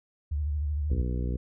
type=tone with vibrato; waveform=sine; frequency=74 Hz; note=D2; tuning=14 cents sharp; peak=-26 dBFS; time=0.31-1.02 s; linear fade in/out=10 ms; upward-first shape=sine; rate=13 Hz; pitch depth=82 cents each way
type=harmonic tone; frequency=61.4 Hz; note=B1; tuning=9 cents flat; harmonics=1 / 2 / 3 / 4 / 5 / 6 / 7 / 8; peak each=-28 / -34 / -38 / -40 / -42 / -44 / -45 / -46 dBFS; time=0.9-1.37 s; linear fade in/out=5 ms
effects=none